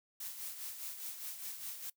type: noise with tremolo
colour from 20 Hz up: blue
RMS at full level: -42 dBFS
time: 0.2-1.9 s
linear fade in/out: 5 ms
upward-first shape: sine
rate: 4.9 Hz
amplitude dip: 55%
effects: noise-tail reverb RT60 0.1 s tail -21 dB re dry